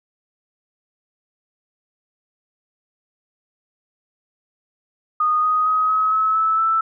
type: tone with pitch steps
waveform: sine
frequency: 1234 / 1248.3 / 1262.8 / 1277.5 / 1292.4 / 1307.4 / 1322.6 Hz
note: D#6 / D#6 / D#6 / D#6 / E6 / E6 / E6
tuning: -15 / +5 / +25 / +45 / -35 / -15 / +5 cents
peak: -15 dBFS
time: 5.2-6.81 s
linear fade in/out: 5 ms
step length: 230 ms
effects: none